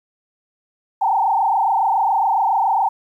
sine tone with frequency modulation, 845 Hz, G#5, 30 cents sharp, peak -14 dBFS, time 1.01-2.89 s, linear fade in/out 10 ms, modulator 27.2 Hz, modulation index 3.2, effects 9-bit

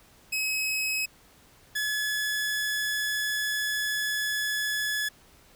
sawtooth tone pair in turn, 2557 / 1706.6 Hz, D#7 / G#6, +47 / +47 cents, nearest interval perfect fifth, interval 700 cents, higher first, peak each -23 dBFS, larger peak neither, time 0.32-1.06 / 1.75-5.09 s, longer second, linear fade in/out 10 ms, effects pink hiss -57 dBFS RMS until 5.55 s

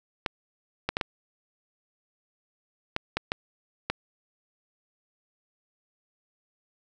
clicks, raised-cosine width 0.3 ms, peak -10 dBFS, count 8, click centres 0.262 / 0.89 / 0.969 / 1.012 / 2.964 / 3.17 / 3.319 / 3.9 s, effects none

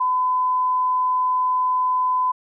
sine tone, 1010 Hz, B5, 39 cents sharp, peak -17 dBFS, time 0-2.32 s, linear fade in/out 10 ms, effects none

